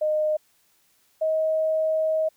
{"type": "tone pair in turn", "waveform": "sine", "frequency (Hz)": [614, 632], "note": ["D#5", "D#5"], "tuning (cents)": [-23, 27], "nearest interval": "minor second", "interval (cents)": 50, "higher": "second", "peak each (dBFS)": -20, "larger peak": "neither", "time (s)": [[0.01, 0.37], [1.21, 2.29]], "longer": "second", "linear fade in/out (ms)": 10, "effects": ["white hiss -64 dBFS RMS until 2.36 s"]}